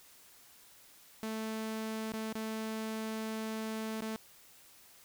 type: tone with dropouts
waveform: sawtooth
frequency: 220 Hz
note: A3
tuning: in tune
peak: -32 dBFS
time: 1.23-4.16 s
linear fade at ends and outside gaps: 0 ms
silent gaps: 2.121-2.137 / 2.327-2.353 / 4.008-4.02 s
effects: white hiss -59 dBFS RMS until 5.04 s